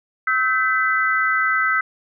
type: tone cluster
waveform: sine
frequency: 1296 / 1547 / 2004 Hz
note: E6 / G6 / B6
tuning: -30 / -23 / +25 cents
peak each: -20 / -20 / -22 dBFS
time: 0.27-1.81 s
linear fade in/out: 5 ms
effects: none